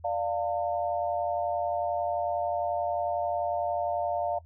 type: chord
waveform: sine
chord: D minor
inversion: none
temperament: equal with one note detuned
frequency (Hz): 587.3 / 698.5 / 903.2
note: D5 / F5 / A5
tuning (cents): 0 / 0 / +45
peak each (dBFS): -31 / -29 / -34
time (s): 0.04-4.39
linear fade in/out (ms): 10
effects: noise-tail reverb RT60 0.1 s tail -19 dB re dry + added 83 Hz sine -49 dBFS peak until 4.45 s